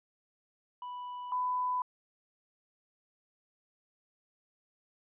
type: tone pair in turn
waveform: triangle / sine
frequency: 987.8 / 998.7 Hz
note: B5 / B5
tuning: 0 / +19 cents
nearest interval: unison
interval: 19 cents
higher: second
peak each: -37 / -29 dBFS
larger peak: second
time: 0.82-1.32 / 1.32-1.82 s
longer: neither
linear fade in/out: 2 ms
effects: resampled to 8000 Hz